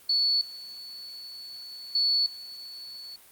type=tone with level steps; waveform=sine; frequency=4435 Hz; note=C#8; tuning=in tune; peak=-21 / -39 / -21 / -39 dBFS; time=0.09-3.16 s; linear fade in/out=5 ms; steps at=0.41 / 1.95 / 2.26 s; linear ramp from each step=2 ms; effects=white hiss -54 dBFS RMS until 3.31 s + Opus 32 kbps